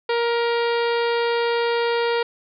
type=harmonic tone with a mistuned harmonic; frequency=469.2 Hz; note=A#4; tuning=11 cents sharp; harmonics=1 / 2 / 3 / 4 / 5 / 6 / 7 / 8 / 9 / 10; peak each=-20 / -26 / -30 / -32 / -34 / -36 / -37 / -38 / -39 / -40 dBFS; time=0.09-2.23 s; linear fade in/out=5 ms; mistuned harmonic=4; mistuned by=+19 cents; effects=none